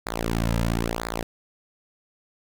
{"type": "tone with flanger", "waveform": "sawtooth", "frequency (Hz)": 57, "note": "A#1", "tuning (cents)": -38, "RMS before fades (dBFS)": -26, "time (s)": [0.06, 1.23], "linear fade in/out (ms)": 5, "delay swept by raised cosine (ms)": [0.33, 2.73], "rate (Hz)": 1, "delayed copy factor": -0.9, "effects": []}